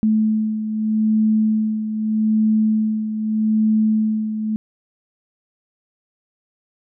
sine beating tone pair, 216.9 / 217.71 Hz, A3 / A3, -25 / -18 cents, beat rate 0.81 Hz, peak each -16 / -23 dBFS, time 0.03-4.56 s, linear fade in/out 0 ms, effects none

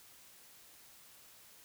silence, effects white hiss -59 dBFS RMS until 1.64 s

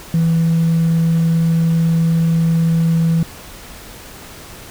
triangle tone with hard clipping, 164.81 Hz, E3, in tune, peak -11 dBFS, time 0.14-3.23 s, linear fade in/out 2 ms, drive 2 dB, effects pink hiss -36 dBFS RMS until 4.7 s

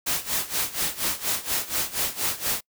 white noise with tremolo, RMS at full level -24 dBFS, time 0.06-2.61 s, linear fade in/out 10 ms, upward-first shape sine, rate 4.2 Hz, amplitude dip 85%, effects noise-tail reverb RT60 0.1 s tail -26 dB re dry

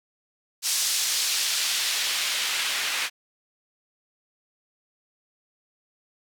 white noise with band-pass filter sweep, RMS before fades -26 dBFS, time 0.62-3.1 s, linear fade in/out 50 ms, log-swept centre 5600 to 2200 Hz, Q 0.97, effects none

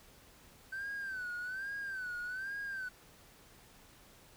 triangle tone with vibrato, 1535 Hz, G6, 37 cents flat, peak -35 dBFS, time 0.72-2.89 s, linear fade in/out 10 ms, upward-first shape sine, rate 1.2 Hz, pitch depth 110 cents each way, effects tanh soft clip ceiling -33 dBFS + pink hiss -60 dBFS RMS until 4.36 s

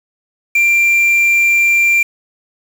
triangle tone with quantisation, 2371 Hz, D7, 16 cents sharp, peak -7 dBFS, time 0.55-2.03 s, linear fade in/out 5 ms, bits 5, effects none

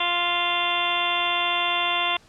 harmonic tone with a mistuned harmonic, 349.2 Hz, F4, in tune, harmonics 1 / 2 / 3 / 4 / 5 / 6 / 7 / 8 / 9 / 10, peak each -38 / -29 / -27 / -34 / -39 / -30 / -37 / -28 / -32 / -27 dBFS, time 0-2.17 s, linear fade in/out 5 ms, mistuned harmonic 8, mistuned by -22 cents, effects pink hiss -54 dBFS RMS until 2.28 s + low-pass 7000 Hz 12 dB/octave

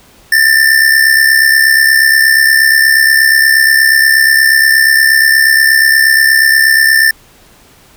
square tone with amplitude modulation, 1786 Hz, A6, 25 cents sharp, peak -3 dBFS, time 0.32-7.11 s, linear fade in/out 5 ms, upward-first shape sine, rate 68.4 Hz, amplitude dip 60%, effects pink hiss -43 dBFS RMS until 7.96 s

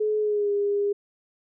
sine tone with pitch glide, 426.6 to 406.4 Hz, G#4 to G#4, +46 to -38 cents, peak -21 dBFS, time 0-0.93 s, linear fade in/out 10 ms, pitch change -84 cents, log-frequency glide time 0.19-0.51 s, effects none

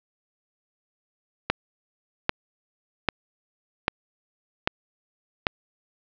click train, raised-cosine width 0.3 ms, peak -3 dBFS, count 6, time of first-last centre 1.5-5.468 s, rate 1.26 Hz, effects low-pass 4000 Hz 12 dB/octave

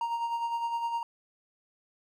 triangle tone with tremolo, 932.3 Hz, A#5, in tune, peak -25 dBFS, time 0.01-1.03 s, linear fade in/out 2 ms, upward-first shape sine, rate 9.8 Hz, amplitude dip 50%, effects none

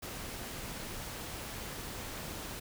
pink noise, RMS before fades -42 dBFS, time 0.02-2.6 s, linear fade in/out 10 ms, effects none

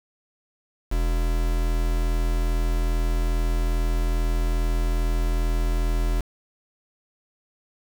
triangle tone with quantisation, 41.2 Hz, E1, in tune, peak -18 dBFS, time 0.91-6.21 s, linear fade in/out 10 ms, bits 5, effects none

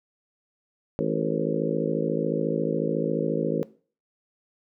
harmonic tone with a mistuned harmonic, 54.1 Hz, A1, 29 cents flat, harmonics 3 / 4 / 5 / 6 / 7 / 8 / 9 / 10, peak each -31 / -31 / -31 / -31 / -31 / -31 / -31 / -31 dBFS, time 0.99-3.63 s, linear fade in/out 0 ms, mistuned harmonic 8, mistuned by +50 cents, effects noise-tail reverb RT60 0.4 s tail -19 dB re dry

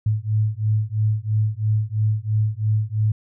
sine beating tone pair, 106.2 / 109.2 Hz, G#2 / A2, +39 / -13 cents, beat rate 3 Hz, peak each -21 dBFS, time 0.06-3.12 s, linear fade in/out 5 ms, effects none

